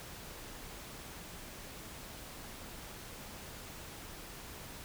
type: silence
effects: pink hiss -48 dBFS RMS until 4.84 s